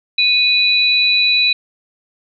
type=tone pair together; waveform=sine; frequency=2489 / 3949 Hz; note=D#7 / B7; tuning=0 / -1 cents; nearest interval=minor sixth; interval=799 cents; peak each=-14 / -13 dBFS; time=0.18-1.53 s; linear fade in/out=5 ms; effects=none